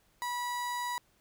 35% pulse tone, 975 Hz, B5, 23 cents flat, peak -31 dBFS, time 0.22-0.98 s, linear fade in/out 0 ms, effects pink hiss -69 dBFS RMS until 1.2 s

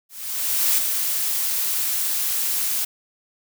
blue noise with ADSR envelope, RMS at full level -18 dBFS, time 0.09-2.85 s, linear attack 690 ms, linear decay 6 ms, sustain -5 dB, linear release 8 ms, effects none

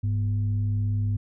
sine tone with frequency modulation, 102.4 Hz, G#2, 24 cents flat, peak -22 dBFS, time 0.03-1.17 s, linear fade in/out 10 ms, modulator 141 Hz, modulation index 0.34, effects none

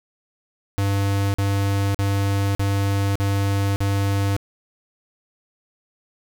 square tone bursts, 99.3 Hz, G2, 23 cents sharp, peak -19 dBFS, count 6, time 0.78-4.365 s, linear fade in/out 0 ms, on 560 ms, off 45 ms, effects none

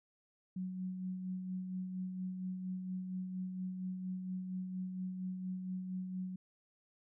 sine tone with tremolo, 185 Hz, F#3, in tune, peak -36 dBFS, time 0.56-6.36 s, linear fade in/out 5 ms, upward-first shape sine, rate 4.3 Hz, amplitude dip 40%, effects none

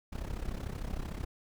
brown noise with amplitude modulation, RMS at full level -34 dBFS, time 0.12-1.25 s, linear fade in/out 10 ms, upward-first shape sine, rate 33.3 Hz, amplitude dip 80%, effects none

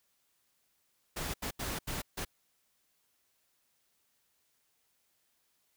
pink noise bursts at uneven times, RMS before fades -37 dBFS, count 5, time 1.16-1.34 / 1.42-1.51 / 1.59-1.79 / 1.87-2.02 / 2.17-2.25 s, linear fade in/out 10 ms, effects white hiss -75 dBFS RMS until 5.76 s

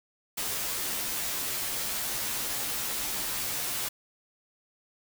white noise with comb filter, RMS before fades -32 dBFS, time 0.37-3.89 s, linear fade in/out 10 ms, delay 12 ms, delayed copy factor -0.85, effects none

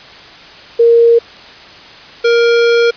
sine / square tone pair in turn, 466.2 / 469.2 Hz, A#4 / A#4, 0 / +11 cents, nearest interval unison, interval 11 cents, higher second, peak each -4 / -8 dBFS, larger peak first, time 0.79-1.19 / 2.24-2.91 s, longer second, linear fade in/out 10 ms, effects white hiss -35 dBFS RMS until 2.96 s + resampled to 11025 Hz

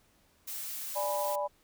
blue noise, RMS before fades -39 dBFS, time 0.47-1.36 s, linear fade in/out 10 ms
sine chord, G# diminished, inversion second, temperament equal, 587.3 / 830.6 / 987.8 Hz, D5 / G#5 / B5, 0 / 0 / 0 cents, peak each -32 / -36 / -35 dBFS, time 0.95-1.48 s, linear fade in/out 20 ms
effects pink hiss -67 dBFS RMS until 1.63 s

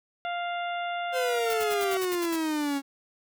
harmonic tone, 698.5 Hz, F5, in tune, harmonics 1 / 2 / 3 / 4 / 5, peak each -30 / -36 / -40 / -42 / -44 dBFS, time 0.25-1.97 s, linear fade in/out 0 ms
45% pulse exponential sweep, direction down, 523.3 to 273.9 Hz, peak -26 dBFS, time 1.12-2.82 s, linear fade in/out 50 ms
white noise bursts, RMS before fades -37 dBFS, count 9, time 1.5-2.358 s, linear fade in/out 0 ms, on 34 ms, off 69 ms
effects none

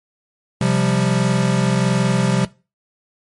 square chord, C suspended fourth, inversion none, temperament equal, 130.81 / 174.61 / 196 Hz, C3 / F3 / G3, 0 / 0 / 0 cents, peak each -19 / -20 / -21 dBFS, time 0.61-2.45 s, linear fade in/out 2 ms, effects noise-tail reverb RT60 0.3 s tail -20 dB re dry + MP3 48 kbps

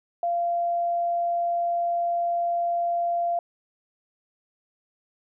sine tone, 690 Hz, F5, 21 cents flat, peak -22 dBFS, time 0.23-3.39 s, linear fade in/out 2 ms, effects none

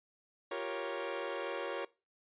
sawtooth chord, G half-diminished seventh, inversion third, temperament equal with one note detuned, 349.2 / 392 / 469.9 / 554.4 Hz, F4 / G4 / Bb4 / Db5, 0 / 0 / +14 / 0 cents, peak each -40 / -40 / -37 / -36 dBFS, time 0.51-1.85 s, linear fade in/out 5 ms, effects noise-tail reverb RT60 0.3 s tail -22 dB re dry + resampled to 8000 Hz

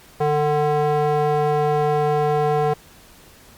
square tone with band-pass filter, 149.2 Hz, D3, 28 cents sharp, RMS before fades -19 dBFS, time 0.2-2.74 s, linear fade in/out 10 ms, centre 620 Hz, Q 2.1, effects pink hiss -48 dBFS RMS until 3.57 s + Opus 48 kbps

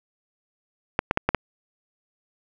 clicks, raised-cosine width 0.5 ms, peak -4 dBFS, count 5, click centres 0.991 / 1.111 / 1.174 / 1.29 / 1.347 s, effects none

